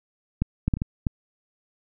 clicks, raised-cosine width 5 ms, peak -9 / -9 / -9 / -19 / -12 / -11 dBFS, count 6, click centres 0.42 / 0.68 / 0.738 / 0.77 / 0.819 / 1.068 s, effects none

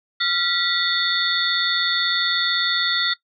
sine tone cluster, 1382 / 1949 / 3503 / 3679 / 4382 Hz, F6 / B6 / A7 / A#7 / C#8, -19 / -23 / -8 / -24 / -21 cents, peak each -25 dBFS, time 0.2-3.14 s, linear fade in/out 10 ms, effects noise-tail reverb RT60 0.1 s tail -18 dB re dry

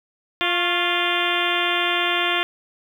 harmonic tone with a mistuned harmonic, 349.2 Hz, F4, in tune, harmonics 1 / 2 / 3 / 4 / 5 / 6 / 7 / 8 / 9 / 10, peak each -28 / -28 / -28 / -28 / -28 / -28 / -28 / -28 / -28 / -28 dBFS, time 0.41-2.43 s, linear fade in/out 0 ms, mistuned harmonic 3, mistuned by +60 cents, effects 8-bit

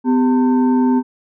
sine tone with frequency modulation, 252.6 Hz, B3, 39 cents sharp, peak -11 dBFS, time 0.04-1.03 s, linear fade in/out 50 ms, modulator 650 Hz, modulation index 0.54, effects none

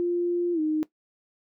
sine tone with pitch glide, 349.2 to 309.3 Hz, F4 to D#4, 0 to -10 cents, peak -22 dBFS, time 0-0.83 s, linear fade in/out 0 ms, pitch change -210 cents, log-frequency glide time 0.53-0.6 s, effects noise-tail reverb RT60 0.1 s tail -17 dB re dry

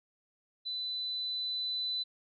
sine tone with level ramp, 4000 Hz, B7, 21 cents sharp, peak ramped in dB -34 to -31 dBFS, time 0.65-2.04 s, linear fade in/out 20 ms, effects none

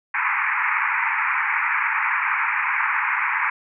white band-pass noise, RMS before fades -22 dBFS, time 0.14-3.5 s, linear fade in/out 5 ms, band 860 to 2400 Hz, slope 96 dB/octave, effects none

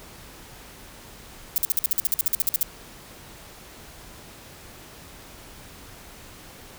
violet noise bursts, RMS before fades -21 dBFS, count 16, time 1.56-2.63 s, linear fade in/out 0 ms, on 20 ms, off 50 ms, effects pink hiss -45 dBFS RMS until 6.78 s

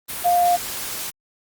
sine tone in noise, 704 Hz, F5, 14 cents sharp, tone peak -14 dBFS, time 0.24-0.57 s, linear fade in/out 20 ms, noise white, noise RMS -29 dBFS, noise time 0.08-1.11 s, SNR +12 dB, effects Opus 32 kbps

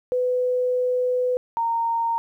sine tone pair in turn, 500 / 922.8 Hz, B4 / A#5, +21 / -18 cents, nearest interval major seventh, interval 1061 cents, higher second, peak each -19 / -20 dBFS, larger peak first, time 0.12-1.37 / 1.57-2.18 s, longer first, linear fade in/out 0 ms, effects 10-bit

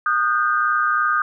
sine tone cluster, 1228 / 1445 / 1568 Hz, D#6 / F#6 / G6, -23 / -41 / 0 cents, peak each -18 / -24 / -22 dBFS, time 0.06-1.22 s, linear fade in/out 2 ms, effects none

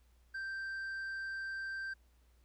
sine tone with tanh clipping, 1568 Hz, G6, in tune, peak -39 dBFS, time 0.34-1.94 s, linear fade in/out 10 ms, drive 4 dB, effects added 60 Hz sine -64 dBFS peak until 2.44 s + pink hiss -75 dBFS RMS until 2.44 s

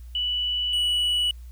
sine / triangle tone pair in turn, 2960 / 2945 Hz, F#7 / F#7, 0 / -9 cents, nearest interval unison, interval 9 cents, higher first, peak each -23 / -19 dBFS, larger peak second, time 0.15-0.73 / 0.73-1.31 s, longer neither, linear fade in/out 2 ms, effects added 60 Hz sine -38 dBFS peak until 1.51 s + white hiss -61 dBFS RMS until 1.51 s

